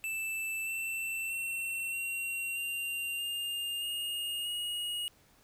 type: tone with pitch steps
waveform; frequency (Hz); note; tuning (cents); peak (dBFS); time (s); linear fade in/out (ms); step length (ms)
square; 2646 / 2678 / 2711 / 2744 / 2778 / 2811 / 2846 / 2880; E7 / E7 / E7 / F7 / F7 / F7 / F7 / F#7; +6 / +27 / +48 / -31 / -10 / +11 / +32 / -47; -34; 0.04-5.08; 0; 630
effects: pink hiss -64 dBFS RMS until 5.43 s